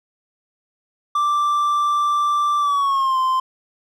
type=tone with pitch glide; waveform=triangle; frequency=1174.7 to 1040.5 Hz; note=D6 to C6; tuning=0 to -10 cents; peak=-14 dBFS; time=1.15-3.4 s; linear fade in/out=5 ms; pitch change=-210 cents; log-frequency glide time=2.59-3.18 s; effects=none

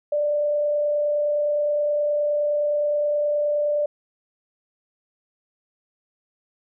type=tone with frequency modulation; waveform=sine; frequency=590 Hz; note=D5; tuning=8 cents sharp; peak=-19 dBFS; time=0.12-3.86 s; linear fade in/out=5 ms; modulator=29.6 Hz; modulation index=0.25; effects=none

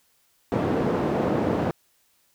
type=band-pass noise; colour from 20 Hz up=white; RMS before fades=-24 dBFS; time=0.52-1.71 s; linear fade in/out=0 ms; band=120 to 480 Hz; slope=12 dB/octave; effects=white hiss -65 dBFS RMS until 2.34 s

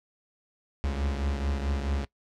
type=beating tone pair; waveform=45% pulse; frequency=69.3 / 73.9 Hz; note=C#2 / D2; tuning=0 / +11 cents; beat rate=4.6 Hz; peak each=-28 / -34 dBFS; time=0.84-2.05 s; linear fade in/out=0 ms; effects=noise-tail reverb RT60 0.1 s tail -20 dB re dry + low-pass 6000 Hz 12 dB/octave

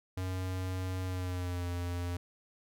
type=tone with pitch glide; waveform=square; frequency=92.7 to 87.8 Hz; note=F#2 to F2; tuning=+4 to +10 cents; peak=-34 dBFS; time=0.17-2.17 s; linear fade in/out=5 ms; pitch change=-94 cents; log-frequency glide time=1.05-1.67 s; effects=none

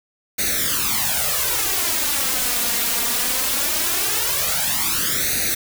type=noise with flanger; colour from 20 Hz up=white; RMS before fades=-21 dBFS; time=0.38-5.55 s; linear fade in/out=10 ms; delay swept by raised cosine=0.47 to 4.27 ms; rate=0.2 Hz; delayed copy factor=+0.85; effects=none

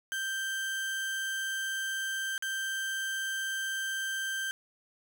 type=tone with dropouts; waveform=35% pulse; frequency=1568 Hz; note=G6; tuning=in tune; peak=-30 dBFS; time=0.12-4.51 s; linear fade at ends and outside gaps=0 ms; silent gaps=2.379-2.424 s; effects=none

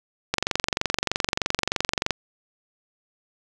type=click train; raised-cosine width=0.2 ms; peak=-4 dBFS; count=42; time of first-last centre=0.34-2.107 s; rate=23.2 Hz; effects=none

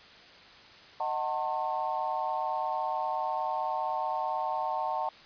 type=chord; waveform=sine; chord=D# diminished seventh; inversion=none; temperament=just; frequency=622.3 / 746.7 / 896 / 1075.3 Hz; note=D#5 / F#5 / A5 / C6; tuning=0 / +16 / +31 / +47 cents; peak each=-37 / -33 / -32 / -37 dBFS; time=1-5.09 s; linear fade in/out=2 ms; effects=white hiss -52 dBFS RMS until 5.25 s + resampled to 11025 Hz

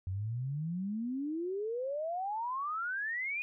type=exponential sweep; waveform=sine; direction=up; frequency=90.1 to 2490 Hz; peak=-33 dBFS; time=0.07-3.42 s; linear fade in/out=0 ms; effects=none

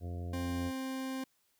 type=harmonic tone; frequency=87.31 Hz; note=F2; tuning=in tune; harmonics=1 / 2 / 3 / 4 / 5 / 6 / 7 / 8; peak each=-37 / -48 / -49 / -52 / -53 / -55 / -59 / -54 dBFS; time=0-0.72 s; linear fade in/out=50 ms
type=tone; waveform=40% pulse; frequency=263.3 Hz; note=C4; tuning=11 cents sharp; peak=-35 dBFS; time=0.33-1.24 s; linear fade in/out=5 ms
effects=white hiss -74 dBFS RMS until 1.59 s

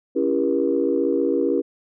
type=chord; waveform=sine; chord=C# diminished seventh; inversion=none; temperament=just; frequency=277.2 / 332.6 / 399.1 / 479 Hz; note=C#4 / E4 / G4 / Bb4; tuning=0 / +16 / +31 / +47 cents; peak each=-23 dBFS; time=0.15-1.62 s; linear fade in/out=20 ms; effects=tanh soft clip ceiling -7 dBFS

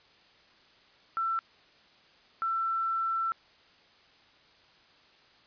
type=tone bursts at uneven times; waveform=sine; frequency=1340 Hz; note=E6; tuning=28 cents sharp; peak=-27 dBFS; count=2; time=1.17-1.39 / 2.42-3.32 s; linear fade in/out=0 ms; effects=white hiss -60 dBFS RMS until 5.46 s + resampled to 11025 Hz

